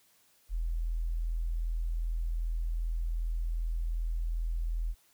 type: tone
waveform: sine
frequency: 41.29 Hz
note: E1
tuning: 4 cents sharp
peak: -29 dBFS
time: 0.49-4.95 s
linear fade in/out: 50 ms
effects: white hiss -66 dBFS RMS until 5.13 s